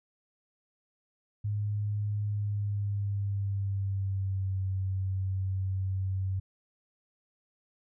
sine tone with pitch glide, 103.83 to 95.21 Hz, G#2 to G2, 0 to -50 cents, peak -28 dBFS, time 1.44-6.4 s, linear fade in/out 10 ms, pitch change -150 cents, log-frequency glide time 2.25-4.61 s, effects none

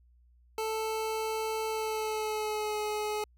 25% pulse tone with pitch glide, 440 to 423.3 Hz, A4 to G#4, 0 to +33 cents, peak -27 dBFS, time 0.58-3.24 s, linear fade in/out 2 ms, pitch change -67 cents, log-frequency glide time 1.68-2.78 s, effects added 60 Hz sine -59 dBFS peak until 3.37 s

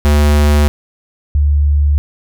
square / sine tone pair in turn, 73.8 / 72.74 Hz, D2 / D2, +9 / -16 cents, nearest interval unison, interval 25 cents, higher first, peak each -8 dBFS, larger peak neither, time 0.05-0.68 / 1.35-1.98 s, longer neither, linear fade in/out 0 ms, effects none

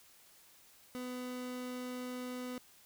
30% pulse tone, 250.2 Hz, B3, 23 cents sharp, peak -37 dBFS, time 0.95-2.58 s, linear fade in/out 0 ms, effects white hiss -62 dBFS RMS until 2.85 s

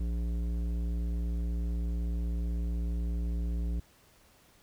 triangle tone with tanh clipping, 58 Hz, A#1, 8 cents flat, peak -31 dBFS, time 0-3.8 s, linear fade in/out 5 ms, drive 17 dB, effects pink hiss -62 dBFS RMS until 4.62 s

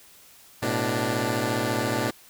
10% pulse tone cluster, 109.8 / 124.4 / 294.2 Hz, A2 / B2 / D4, -3 / +13 / +3 cents, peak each -20 dBFS, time 0.62-2.11 s, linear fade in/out 10 ms, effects white hiss -52 dBFS RMS until 2.29 s

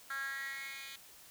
10% pulse tone with high-pass filter sweep, 272.6 Hz, C#4, 29 cents flat, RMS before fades -42 dBFS, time 0.1-0.96 s, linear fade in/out 5 ms, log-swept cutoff 1500 to 2700 Hz, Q 7.2, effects white hiss -57 dBFS RMS until 1.3 s

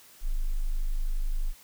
sine tone, 25.78 Hz, G#0, 12 cents flat, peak -24 dBFS, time 0.21-1.54 s, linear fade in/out 50 ms, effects white hiss -54 dBFS RMS until 1.63 s

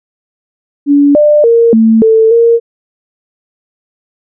sine tone with pitch steps, 285.8 / 596 / 464 / 223.4 / 444.5 / 464.5 Hz, D4 / D5 / A#4 / A3 / A4 / A#4, -47 / +25 / -8 / +27 / +18 / -6 cents, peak -3 dBFS, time 0.86-2.6 s, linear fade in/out 50 ms, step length 290 ms, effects none

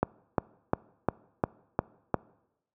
click train, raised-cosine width 1 ms, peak -9 dBFS, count 7, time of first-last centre 0.03-2.143 s, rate 2.84 Hz, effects noise-tail reverb RT60 0.9 s tail -23 dB re dry + high-pass 80 Hz 12 dB/octave

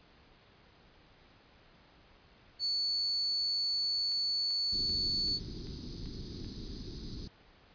sine tone, 4451 Hz, C#8, 6 cents sharp, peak -29 dBFS, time 2.59-5.4 s, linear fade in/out 50 ms
click train, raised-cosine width 0.2 ms, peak -37 dBFS, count 7, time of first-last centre 4.12-6.446 s, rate 2.58 Hz
pink band-stop noise, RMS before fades -41 dBFS, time 4.72-7.28 s, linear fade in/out 10 ms, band 390 to 4100 Hz, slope 48 dB/octave
effects pink hiss -61 dBFS RMS until 7.74 s + resampled to 11025 Hz

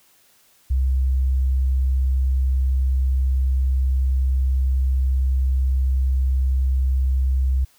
sine tone, 65.4 Hz, C2, in tune, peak -16 dBFS, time 0.7-7.65 s, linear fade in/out 10 ms, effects white hiss -57 dBFS RMS until 7.78 s

